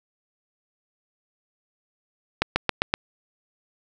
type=accelerating click train; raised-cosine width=0.3 ms; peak=-3 dBFS; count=5; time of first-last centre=2.42-2.939 s; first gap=140 ms; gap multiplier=0.95; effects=none